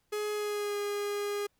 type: tone with pitch glide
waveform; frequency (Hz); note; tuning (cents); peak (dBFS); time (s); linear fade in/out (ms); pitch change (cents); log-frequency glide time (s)
45% pulse; 420.1 to 409.6; G#4 to G#4; +20 to -24; -31; 0.12-1.47; 10; -44; 0.33-0.77
effects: pink hiss -75 dBFS RMS until 1.59 s